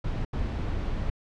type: noise bursts at uneven times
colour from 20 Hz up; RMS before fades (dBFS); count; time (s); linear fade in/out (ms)
brown; -29; 2; 0.04-0.25 / 0.33-1.1; 5
effects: low-pass 4000 Hz 12 dB/octave